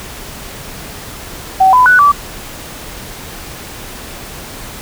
sine tone with pitch steps, 761 / 1003 / 1483 / 1156 Hz, F#5 / B5 / F#6 / D6, +48 / +26 / +4 / -28 cents, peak -4 dBFS, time 1.6-2.12 s, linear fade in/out 10 ms, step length 130 ms, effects pink hiss -29 dBFS RMS until 4.81 s

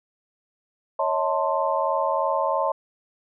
sine tone cluster, 555 / 638 / 888 / 1049 Hz, C#5 / D#5 / A5 / C6, +2 / +43 / +16 / +4 cents, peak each -26 dBFS, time 0.99-2.72 s, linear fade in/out 5 ms, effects none

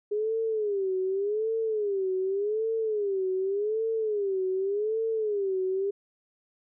sine tone with vibrato, 410 Hz, G#4, 22 cents flat, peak -25 dBFS, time 0.11-5.91 s, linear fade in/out 10 ms, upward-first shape sine, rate 0.86 Hz, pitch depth 160 cents each way, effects none

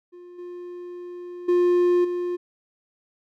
triangle tone with level steps, 354 Hz, F4, 23 cents sharp, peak -39 / -32 / -14 / -22 dBFS, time 0.12-2.37 s, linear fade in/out 20 ms, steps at 0.38 / 1.48 / 2.04 s, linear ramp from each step 10 ms, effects none

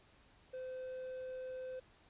triangle tone with quantisation, 514 Hz, C5, 31 cents flat, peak -40 dBFS, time 0.53-1.8 s, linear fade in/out 10 ms, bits 11, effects pink hiss -66 dBFS RMS until 2.09 s + resampled to 8000 Hz

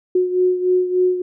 sine beating tone pair, 364.2 / 367.6 Hz, F#4 / F#4, -27 / -11 cents, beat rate 3.4 Hz, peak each -15 / -21 dBFS, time 0.15-1.22 s, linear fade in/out 5 ms, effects none

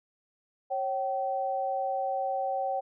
sine tone pair together, 546 / 768.4 Hz, C#5 / G5, -26 / -35 cents, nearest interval tritone, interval 591 cents, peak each -32 / -29 dBFS, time 0.7-2.81 s, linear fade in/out 20 ms, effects none

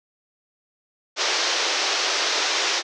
white band-pass noise, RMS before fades -23 dBFS, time 1.16-2.83 s, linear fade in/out 50 ms, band 330 to 6100 Hz, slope 48 dB/octave, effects none

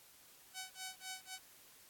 5% pulse tone with tremolo, 753 Hz, F#5, 30 cents sharp, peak -31 dBFS, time 0.53-1.39 s, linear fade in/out 50 ms, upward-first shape sine, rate 3.9 Hz, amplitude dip 100%, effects white hiss -62 dBFS RMS until 1.89 s + AAC 64 kbps

